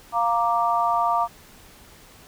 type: chord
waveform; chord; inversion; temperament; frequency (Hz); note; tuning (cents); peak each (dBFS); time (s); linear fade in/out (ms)
sine; Bb major; second; equal; 698.5 / 932.3 / 1174.7; F5 / Bb5 / D6; 0 / 0 / 0; -23; 0.12-1.28; 50
effects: pink hiss -49 dBFS RMS until 2.27 s